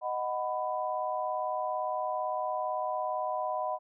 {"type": "chord", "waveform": "sine", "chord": "B major", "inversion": "first", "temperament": "equal with one note detuned", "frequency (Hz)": [622.3, 740, 995.8], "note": ["D#5", "F#5", "B5"], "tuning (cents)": [0, 0, 14], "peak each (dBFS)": -34, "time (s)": [0.01, 3.79], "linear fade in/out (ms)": 50, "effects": []}